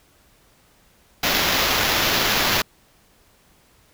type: noise with sample-and-hold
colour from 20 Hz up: violet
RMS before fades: -20 dBFS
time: 1.23-2.62 s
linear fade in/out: 5 ms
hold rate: 8820 Hz
effects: pink hiss -57 dBFS RMS until 3.93 s